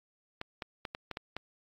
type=clicks; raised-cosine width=0.3 ms; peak=-21 dBFS; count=7; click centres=0.414 / 0.622 / 0.852 / 0.949 / 1.113 / 1.171 / 1.366 s; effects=AAC 48 kbps